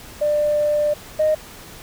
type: tone pair in turn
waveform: sine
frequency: 595 / 618.3 Hz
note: D5 / D#5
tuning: +22 / -11 cents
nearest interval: minor second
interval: 67 cents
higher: second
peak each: -15 / -13 dBFS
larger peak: second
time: 0.21-0.94 / 1.19-1.35 s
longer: first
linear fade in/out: 10 ms
effects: tanh soft clip ceiling -10 dBFS + pink hiss -40 dBFS RMS until 1.82 s